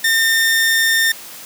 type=tone; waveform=sawtooth; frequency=1813 Hz; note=A#6; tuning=49 cents flat; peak=-9 dBFS; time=0.04-1.12 s; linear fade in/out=5 ms; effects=white hiss -35 dBFS RMS until 1.45 s + high-pass 150 Hz 12 dB/octave